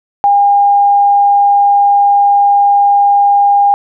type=tone; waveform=sine; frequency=808 Hz; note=G#5; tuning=48 cents flat; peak=-5 dBFS; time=0.24-3.74 s; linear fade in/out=0 ms; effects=none